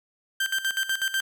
30% pulse tone with tremolo, 1568 Hz, G6, in tune, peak -20 dBFS, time 0.4-1.21 s, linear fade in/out 5 ms, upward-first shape square, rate 8.1 Hz, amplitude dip 75%, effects none

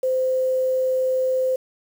sine tone with quantisation, 517 Hz, C5, 21 cents flat, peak -18 dBFS, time 0.03-1.56 s, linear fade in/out 5 ms, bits 7, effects none

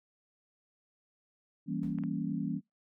sine chord, E diminished seventh, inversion none, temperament equal with one note detuned, 164.81 / 195.43 / 233.1 / 277.2 Hz, E3 / G3 / Bb3 / Db4, 0 / -5 / 0 / 0 cents, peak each -37 dBFS, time 1.66-2.61 s, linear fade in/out 50 ms
brown noise with exponential decay, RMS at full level -45 dBFS, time 1.83-2.05 s, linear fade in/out 0 ms, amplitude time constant 47 ms
clicks, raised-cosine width 0.5 ms, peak -35 dBFS, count 2, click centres 1.986 / 2.037 s
effects noise-tail reverb RT60 0.2 s tail -25 dB re dry

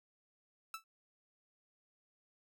sawtooth tone with exponential decay, 1318.5 Hz, E6, in tune, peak -34 dBFS, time 0.74-0.84 s, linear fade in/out 2 ms, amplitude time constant 20 ms, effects none

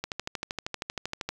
click train, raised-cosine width 0.2 ms, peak -14 dBFS, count 17, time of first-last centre 0.04-1.29 s, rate 12.8 Hz, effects 8-bit

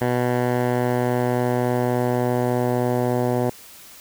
10% pulse tone with low-pass filter sweep, 123.47 Hz, B2, in tune, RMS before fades -21 dBFS, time 0.01-3.5 s, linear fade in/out 5 ms, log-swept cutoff 1600 to 860 Hz, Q 0.94, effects white hiss -44 dBFS RMS until 4 s

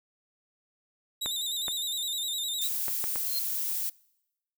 sawtooth tone with vibrato, 3729 Hz, A#7, in tune, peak -27 dBFS, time 1.21-2.68 s, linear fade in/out 10 ms, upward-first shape square, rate 9.8 Hz, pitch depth 56 cents each way
clicks, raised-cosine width 0.5 ms, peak -21 dBFS, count 5, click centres 1.26 / 1.682 / 2.882 / 3.041 / 3.158 s
violet noise, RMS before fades -31 dBFS, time 2.61-3.9 s, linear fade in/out 10 ms
square tone with exponential growth, 4199 Hz, C8, 5 cents sharp, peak -28 dBFS, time 3.18-3.39 s, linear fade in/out 5 ms, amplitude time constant 45 ms
effects noise-tail reverb RT60 0.9 s tail -25 dB re dry

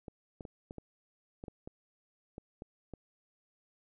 clicks, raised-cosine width 2 ms, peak -30 dBFS, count 11, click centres 0.082 / 0.408 / 0.452 / 0.709 / 0.783 / 1.439 / 1.482 / 1.675 / 2.381 / 2.621 / 2.937 s, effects none

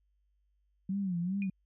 sine tone with vibrato, 185 Hz, F#3, in tune, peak -30 dBFS, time 0.89-1.5 s, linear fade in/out 5 ms, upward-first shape sine, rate 2.5 Hz, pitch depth 140 cents each way
sine tone with exponential decay, 2448 Hz, D#7, 29 cents flat, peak -37 dBFS, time 1.42-1.51 s, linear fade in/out 1 ms, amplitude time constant 19 ms
effects added 50 Hz sine -70 dBFS peak until 1.65 s

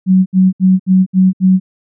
sine tone bursts, 187.1 Hz, F#3, 20 cents sharp, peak -5 dBFS, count 6, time 0.06-1.6 s, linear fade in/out 50 ms, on 200 ms, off 68 ms, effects none

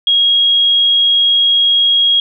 sine tone, 3286 Hz, G#7, 19 cents flat, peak -8 dBFS, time 0.07-2.2 s, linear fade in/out 2 ms, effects none

